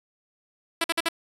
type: tone bursts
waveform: 5% pulse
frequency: 332.3 Hz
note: E4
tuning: 14 cents sharp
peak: -10 dBFS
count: 4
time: 0.81-1.088 s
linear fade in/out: 5 ms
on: 32 ms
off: 50 ms
effects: resampled to 32000 Hz + 8-bit